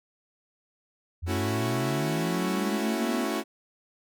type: linear sweep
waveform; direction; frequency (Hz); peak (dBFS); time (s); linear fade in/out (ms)
sine; up; 82.41 to 250; -29; 1.22-3.25; 20
type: chord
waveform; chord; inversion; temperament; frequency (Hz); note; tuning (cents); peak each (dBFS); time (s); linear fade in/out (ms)
sawtooth; F# minor seventh; first; equal; 220 / 277.2 / 329.6 / 370; A3 / C#4 / E4 / F#4; 0 / 0 / 0 / 0; -29; 1.26-3.44; 50
effects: none